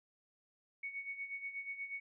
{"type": "tone with tremolo", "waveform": "sine", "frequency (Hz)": 2225, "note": "C#7", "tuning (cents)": 6, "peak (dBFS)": -38, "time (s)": [0.83, 2], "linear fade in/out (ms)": 5, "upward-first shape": "sine", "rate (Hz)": 8.3, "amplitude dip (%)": 70, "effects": []}